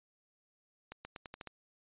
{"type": "accelerating click train", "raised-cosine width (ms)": 0.3, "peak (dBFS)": -28, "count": 7, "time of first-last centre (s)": [0.92, 1.473], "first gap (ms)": 130, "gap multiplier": 0.86, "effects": ["resampled to 8000 Hz"]}